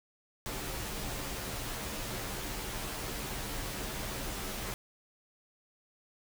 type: noise with comb filter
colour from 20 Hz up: pink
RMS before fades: -38 dBFS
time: 0.46-4.74 s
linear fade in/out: 0 ms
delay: 12 ms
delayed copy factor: -0.65
effects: none